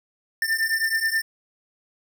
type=beating tone pair; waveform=square; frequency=1787 / 1796.4 Hz; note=A6 / A6; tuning=+26 / +35 cents; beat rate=9.4 Hz; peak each=-26 / -24 dBFS; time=0.42-1.22 s; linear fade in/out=2 ms; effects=none